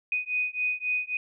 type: beating tone pair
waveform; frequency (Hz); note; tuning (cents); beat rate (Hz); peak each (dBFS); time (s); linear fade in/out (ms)
sine; 2489 / 2492.7; D#7 / D#7; 0 / +3; 3.7; -29; 0.12-1.17; 2
effects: none